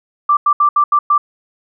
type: tone bursts at uneven times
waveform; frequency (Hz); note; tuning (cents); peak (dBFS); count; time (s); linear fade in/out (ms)
sine; 1174.7; D6; 0; -8; 6; 0.29-0.37 / 0.46-0.53 / 0.6-0.69 / 0.76-0.84 / 0.92-0.99 / 1.1-1.18; 5
effects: none